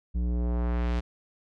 square tone with low-pass filter sweep, 59.6 Hz, A#1, 39 cents sharp, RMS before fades -27 dBFS, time 0.14-1.01 s, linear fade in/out 20 ms, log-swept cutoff 180 to 5000 Hz, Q 0.8, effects none

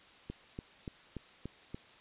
click train, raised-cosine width 3 ms, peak -27 dBFS, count 6, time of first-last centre 0.3-1.745 s, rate 3.46 Hz, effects white hiss -58 dBFS RMS until 2 s + resampled to 8000 Hz

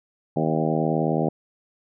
harmonic tone with a mistuned harmonic, 79.1 Hz, D#2, 29 cents sharp, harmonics 2 / 3 / 4 / 5 / 6 / 7 / 8 / 9 / 10, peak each -25 / -27 / -28 / -29 / -30 / -30 / -31 / -32 / -32 dBFS, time 0.36-1.29 s, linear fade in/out 5 ms, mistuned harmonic 9, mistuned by -24 cents, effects none

